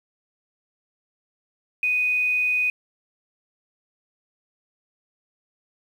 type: tone with quantisation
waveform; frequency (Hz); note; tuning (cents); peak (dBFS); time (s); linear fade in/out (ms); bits
sine; 2489; D#7; 0; -19; 1.83-2.7; 2; 8
effects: none